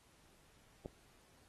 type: click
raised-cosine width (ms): 2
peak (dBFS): -29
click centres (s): 0.859
effects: pink hiss -68 dBFS RMS until 1.48 s + AAC 32 kbps